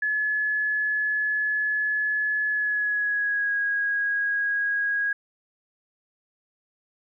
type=tone with pitch glide; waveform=sine; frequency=1708 to 1647 Hz; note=G#6 to G#6; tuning=+48 to -15 cents; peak=-22 dBFS; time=0.02-5.13 s; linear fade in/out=5 ms; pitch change=-63 cents; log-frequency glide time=2.48-3.57 s; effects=none